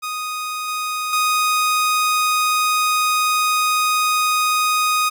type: tone with level steps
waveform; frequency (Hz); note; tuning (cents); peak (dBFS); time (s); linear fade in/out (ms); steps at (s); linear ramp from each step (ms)
sawtooth; 1244.5; D#6; 0; -20 / -18 / -12; 0.02-5.1; 20; 0.68 / 1.13; 2
effects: none